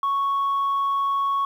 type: tone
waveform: sine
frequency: 1108.7 Hz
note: C#6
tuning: in tune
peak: -18 dBFS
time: 0.03-1.45 s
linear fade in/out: 2 ms
effects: tanh soft clip ceiling -18 dBFS + 9-bit